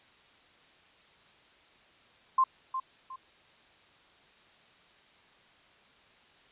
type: tone with echo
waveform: sine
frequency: 1050 Hz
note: C6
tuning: 6 cents sharp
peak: -20 dBFS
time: 2.38-2.44 s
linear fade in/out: 5 ms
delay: 360 ms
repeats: 2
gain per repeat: -10 dB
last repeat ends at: 3.16 s
effects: white hiss -60 dBFS RMS until 6.51 s + resampled to 8000 Hz